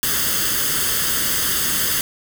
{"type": "noise with comb filter", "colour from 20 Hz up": "white", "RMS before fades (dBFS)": -20, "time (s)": [0.03, 2.01], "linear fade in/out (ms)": 0, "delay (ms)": 0.62, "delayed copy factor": 0.7, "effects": []}